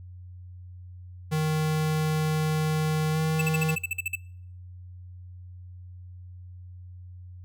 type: tone with pitch glide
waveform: square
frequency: 155.56 to 157.91 Hz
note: D#3 to D#3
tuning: 0 to +26 cents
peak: -24 dBFS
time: 1.31-3.76 s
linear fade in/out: 20 ms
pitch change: +26 cents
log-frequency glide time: 3.12-3.18 s
type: tone bursts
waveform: square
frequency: 2637 Hz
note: E7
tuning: in tune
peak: -26 dBFS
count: 11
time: 3.39-4.155 s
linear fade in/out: 5 ms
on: 25 ms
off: 49 ms
effects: noise-tail reverb RT60 0.6 s tail -24 dB re dry + added 90 Hz sine -41 dBFS peak until 7.44 s